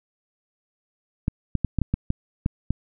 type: clicks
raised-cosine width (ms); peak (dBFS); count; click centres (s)
5; -9; 9; 1.281 / 1.553 / 1.647 / 1.787 / 1.817 / 1.94 / 2.104 / 2.461 / 2.706
effects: none